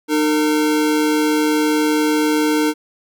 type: tone pair together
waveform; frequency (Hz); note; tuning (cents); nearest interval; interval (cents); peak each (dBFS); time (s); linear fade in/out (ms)
square; 304.5 / 456.2; D#4 / A#4; -37 / -37; perfect fifth; 700; -16 / -21; 0.08-2.74; 50
effects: none